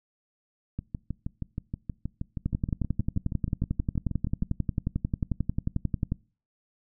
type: two click trains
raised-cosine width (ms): 5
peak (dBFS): -19 / -14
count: 24 / 42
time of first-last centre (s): 0.79-4.429 / 2.46-6.121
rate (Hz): 6.32 / 11.2
effects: noise-tail reverb RT60 0.4 s tail -24 dB re dry